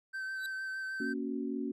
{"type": "tone with vibrato", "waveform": "triangle", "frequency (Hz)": 1546, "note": "G6", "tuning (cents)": -24, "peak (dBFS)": -34, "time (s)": [0.13, 1.14], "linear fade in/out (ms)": 20, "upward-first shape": "sine", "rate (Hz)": 6.5, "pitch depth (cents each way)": 15}
{"type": "tone with exponential growth", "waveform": "sawtooth", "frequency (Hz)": 3931, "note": "B7", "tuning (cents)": -9, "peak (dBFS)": -35, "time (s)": [0.35, 0.46], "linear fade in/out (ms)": 1, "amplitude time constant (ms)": 23}
{"type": "chord", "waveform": "sine", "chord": "F# major", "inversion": "first", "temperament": "equal", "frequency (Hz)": [233.1, 277.2, 370], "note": ["A#3", "C#4", "F#4"], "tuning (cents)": [0, 0, 0], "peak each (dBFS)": [-37, -36, -40], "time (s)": [1, 1.72], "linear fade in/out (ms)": 5}
{"effects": ["resampled to 32000 Hz"]}